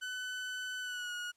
30% pulse tone with pitch glide, 1504 to 1447.7 Hz, F#6 to F#6, +28 to -38 cents, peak -35 dBFS, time 0.01-1.32 s, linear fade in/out 20 ms, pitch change -66 cents, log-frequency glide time 0.8-1.13 s, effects white hiss -75 dBFS RMS until 1.36 s + low-pass 9000 Hz 12 dB/octave

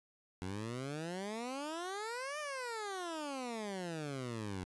15% pulse exponential two-way sweep, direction up then down, 89.5 to 612 to 89.5 Hz, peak -33 dBFS, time 0.42-4.64 s, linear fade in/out 0 ms, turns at 2.39 s, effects resampled to 24000 Hz

